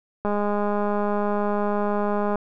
click train, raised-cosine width 1 ms, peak -12 dBFS, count 435, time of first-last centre 0.25-2.357 s, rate 206 Hz, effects none

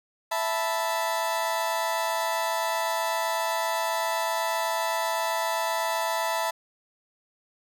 35% pulse chord, E suspended fourth, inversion none, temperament equal, 659.3 / 880 / 987.8 Hz, E5 / A5 / B5, 0 / 0 / 0 cents, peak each -28 dBFS, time 0.31-6.51 s, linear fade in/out 10 ms, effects none

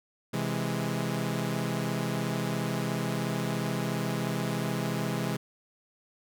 sawtooth chord, C augmented, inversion none, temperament equal, 130.81 / 164.81 / 207.7 Hz, C3 / E3 / G#3, 0 / 0 / 0 cents, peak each -29 dBFS, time 0.33-5.37 s, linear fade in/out 10 ms, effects none

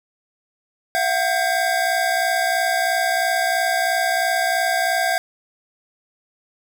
square tone cluster, 678 / 741 / 1594 Hz, E5 / F#5 / G6, +49 / +2 / +28 cents, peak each -23 dBFS, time 0.95-5.18 s, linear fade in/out 0 ms, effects none

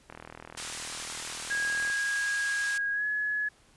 click train, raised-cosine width 0.5 ms, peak -27 dBFS, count 73, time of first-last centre 0.1-1.9 s, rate 40 Hz
white band-pass noise, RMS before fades -39 dBFS, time 0.57-2.78 s, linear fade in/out 5 ms, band 980 to 9700 Hz, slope 24 dB/octave
sine tone with pitch glide, 1642 to 1696 Hz, G#6 to G#6, -20 to +36 cents, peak -27 dBFS, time 1.5-3.49 s, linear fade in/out 10 ms, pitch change +56 cents, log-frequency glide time 2.92-3.05 s
effects pink hiss -61 dBFS RMS until 3.76 s + resampled to 24000 Hz

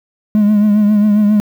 triangle tone with vibrato, 209.1 Hz, G#3, 12 cents sharp, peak -5 dBFS, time 0.35-1.4 s, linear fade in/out 0 ms, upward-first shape triangle, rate 7.4 Hz, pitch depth 51 cents each way, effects tanh soft clip ceiling -1 dBFS + 7-bit

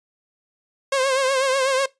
sawtooth tone with vibrato, 533 Hz, C5, 32 cents sharp, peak -14 dBFS, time 0.92-1.86 s, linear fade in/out 5 ms, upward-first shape triangle, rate 8.1 Hz, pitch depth 76 cents each way, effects noise-tail reverb RT60 0.2 s tail -22 dB re dry + resampled to 22050 Hz

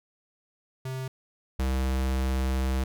square tone pair in turn, 130.81 / 65.41 Hz, C3 / C2, 0 / 0 cents, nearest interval octave, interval 1200 cents, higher first, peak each -32 / -25 dBFS, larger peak second, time 0.85-1.08 / 1.59-2.84 s, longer second, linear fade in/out 5 ms, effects none

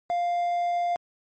triangle tone, 699 Hz, F5, 1 cent sharp, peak -21 dBFS, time 0.1-0.96 s, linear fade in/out 0 ms, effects MP3 32 kbps

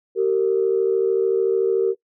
sine tone pair together, 385 / 458.5 Hz, G4 / A#4, -31 / -29 cents, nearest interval minor third, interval 302 cents, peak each -18 dBFS, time 0.15-1.95 s, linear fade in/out 50 ms, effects noise-tail reverb RT60 0.1 s tail -18 dB re dry + tanh soft clip ceiling -8 dBFS

